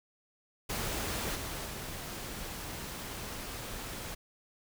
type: noise with level steps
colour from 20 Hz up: pink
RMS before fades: -35 / -39 / -41 dBFS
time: 0.69-4.15 s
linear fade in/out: 10 ms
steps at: 1.35 / 1.65 s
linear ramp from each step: 10 ms
effects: none